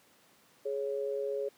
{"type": "tone pair together", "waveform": "sine", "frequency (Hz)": [418.5, 554.4], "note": ["G#4", "C#5"], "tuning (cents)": [13, 0], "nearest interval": "perfect fourth", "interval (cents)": 487, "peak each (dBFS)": [-33, -35], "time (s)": [0.65, 1.49], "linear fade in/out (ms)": 10, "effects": ["pink hiss -63 dBFS RMS until 1.57 s", "high-pass 200 Hz 12 dB/octave"]}